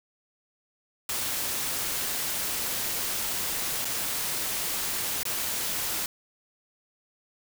white noise with dropouts, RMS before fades -30 dBFS, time 1.09-6.06 s, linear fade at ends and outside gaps 2 ms, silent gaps 3.847-3.852 / 5.232-5.253 s, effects none

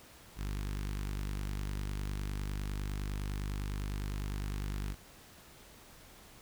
sawtooth tone with notch filter, 49.87 Hz, G1, 30 cents sharp, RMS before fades -37 dBFS, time 0.36-4.96 s, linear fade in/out 50 ms, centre 600 Hz, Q 0.79, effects pink hiss -56 dBFS RMS until 6.41 s

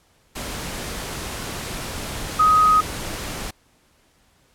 sine tone in noise, 1256 Hz, D#6, 16 cents sharp, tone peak -12 dBFS, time 2.39-2.81 s, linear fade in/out 10 ms, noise pink, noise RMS -30 dBFS, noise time 0.35-3.51 s, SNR +15 dB, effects pink hiss -60 dBFS RMS until 4.54 s + low-pass 12000 Hz 12 dB/octave

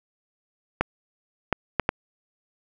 clicks, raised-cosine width 0.5 ms, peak -5 dBFS, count 4, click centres 0.81 / 1.527 / 1.797 / 1.891 s, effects none

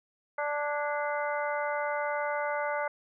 harmonic tone with a mistuned harmonic, 293.1 Hz, D4, 3 cents flat, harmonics 2 / 3 / 4 / 5 / 6 / 7, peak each -32 / -34 / -38 / -36 / -48 / -39 dBFS, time 0.38-2.88 s, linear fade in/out 5 ms, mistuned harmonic 6, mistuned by -100 cents, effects none

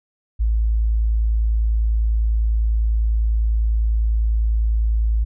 sine tone, 55 Hz, A1, in tune, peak -15 dBFS, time 0.39-5.25 s, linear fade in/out 20 ms, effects none

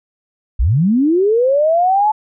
sine linear sweep, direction up, 43.87 to 871 Hz, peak -10 dBFS, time 0.59-2.12 s, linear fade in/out 10 ms, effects none

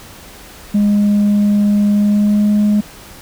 sine tone with pitch glide, 205.8 to 208.6 Hz, G#3 to G#3, -16 to +8 cents, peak -7 dBFS, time 0.74-2.81 s, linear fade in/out 10 ms, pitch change +24 cents, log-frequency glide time 1.9-2.52 s, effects tanh soft clip ceiling -8 dBFS + pink hiss -37 dBFS RMS until 3.21 s

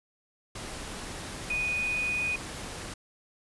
sine tone in noise, 2480 Hz, D#7, 6 cents flat, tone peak -27 dBFS, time 1.5-2.36 s, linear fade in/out 5 ms, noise pink, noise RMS -39 dBFS, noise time 0.55-2.94 s, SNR +9 dB, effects resampled to 24000 Hz

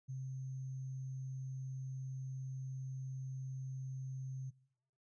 sine tone with sample-and-hold, 131.4 Hz, C3, 8 cents sharp, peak -40 dBFS, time 0.08-4.51 s, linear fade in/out 20 ms, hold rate 6300 Hz, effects noise-tail reverb RT60 0.9 s tail -24 dB re dry + resampled to 22050 Hz

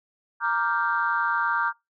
sine chord, G minor seventh, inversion first, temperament equal, 932.3 / 1174.7 / 1396.9 / 1568 Hz, Bb5 / D6 / F6 / G6, 0 / 0 / 0 / 0 cents, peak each -27 dBFS, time 0.4-1.73 s, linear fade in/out 50 ms, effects noise-tail reverb RT60 0.2 s tail -23 dB re dry + tanh soft clip ceiling -11 dBFS

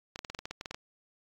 clicks, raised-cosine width 0.2 ms, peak -21 dBFS, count 12, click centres 0.159 / 0.191 / 0.248 / 0.3 / 0.348 / 0.39 / 0.455 / 0.51 / 0.611 / 0.658 / 0.71 / 0.745 s, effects AAC 64 kbps

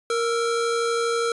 square tone pair together, 466.2 / 1326.3 Hz, A#4 / E6, 0 / +10 cents, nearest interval octave + tritone, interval 1810 cents, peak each -23 / -28 dBFS, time 0.1-1.32 s, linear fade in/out 2 ms, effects resampled to 24000 Hz

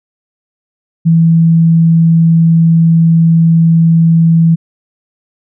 sine tone, 164.81 Hz, E3, in tune, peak -4 dBFS, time 1.05-4.56 s, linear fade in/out 20 ms, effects none

